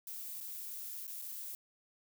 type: noise with dropouts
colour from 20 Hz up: violet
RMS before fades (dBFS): -44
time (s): 0.07-1.55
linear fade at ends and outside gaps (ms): 1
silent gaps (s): 0.404-0.409 / 1.069-1.078 / 1.217-1.221
effects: none